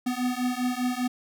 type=beating tone pair; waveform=square; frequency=246.9 / 251.9 Hz; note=B3 / B3; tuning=0 / +34 cents; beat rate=5 Hz; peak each=-29 dBFS; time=0.06-1.08 s; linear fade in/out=10 ms; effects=none